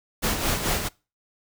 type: noise with tremolo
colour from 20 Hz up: pink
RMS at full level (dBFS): -23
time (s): 0.22-0.89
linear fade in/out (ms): 20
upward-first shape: sine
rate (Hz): 4.6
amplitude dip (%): 55
effects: noise-tail reverb RT60 0.3 s tail -23 dB re dry